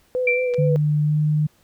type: tone with vibrato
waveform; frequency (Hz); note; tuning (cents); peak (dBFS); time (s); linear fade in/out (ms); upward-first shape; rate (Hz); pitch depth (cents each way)
sine; 497.8; B4; +14; -19; 0.15-0.76; 0; sine; 4.6; 32
type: tone with exponential decay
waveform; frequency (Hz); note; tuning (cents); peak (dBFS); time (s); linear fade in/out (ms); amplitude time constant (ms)
sine; 2349; D7; 0; -14; 0.27-0.69; 5; 90
type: clicks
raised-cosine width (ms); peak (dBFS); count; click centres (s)
0.2; -21; 2; 0.538 / 0.544
type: tone with pitch glide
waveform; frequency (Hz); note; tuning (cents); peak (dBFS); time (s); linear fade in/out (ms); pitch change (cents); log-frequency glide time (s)
sine; 149.8 to 151.63; D3 to D#3; +35 to -44; -16; 0.58-1.47; 10; +21; 1.03-1.16
effects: pink hiss -59 dBFS RMS until 1.63 s